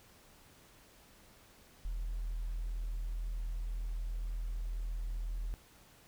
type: tone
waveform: sine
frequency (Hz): 40.99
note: E1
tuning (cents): -9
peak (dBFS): -33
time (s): 1.85-5.54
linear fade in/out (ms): 0
effects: tanh soft clip ceiling -32 dBFS + pink hiss -61 dBFS RMS until 6.07 s